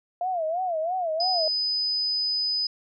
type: tone with vibrato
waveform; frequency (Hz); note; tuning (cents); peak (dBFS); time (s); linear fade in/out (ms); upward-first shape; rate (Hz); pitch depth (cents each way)
sine; 686; F5; -31; -24; 0.21-1.48; 2; sine; 3; 160
type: tone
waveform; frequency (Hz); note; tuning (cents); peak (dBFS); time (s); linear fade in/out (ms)
sine; 5000; D#8; +8; -23; 1.2-2.67; 5
effects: none